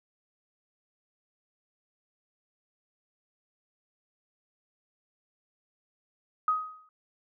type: tone with exponential decay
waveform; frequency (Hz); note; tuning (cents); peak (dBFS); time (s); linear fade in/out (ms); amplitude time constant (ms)
sine; 1256; D#6; +16; -20; 6.48-6.89; 2; 87
effects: none